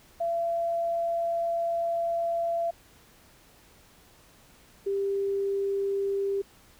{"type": "tone pair in turn", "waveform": "sine", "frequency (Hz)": [677, 395.6], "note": ["E5", "G4"], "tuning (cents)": [46, 16], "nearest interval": "major sixth", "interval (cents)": 930, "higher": "first", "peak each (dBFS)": -25, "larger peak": "neither", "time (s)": [[0.2, 2.71], [4.86, 6.42]], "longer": "first", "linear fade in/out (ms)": 10, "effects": ["pink hiss -57 dBFS RMS until 6.79 s"]}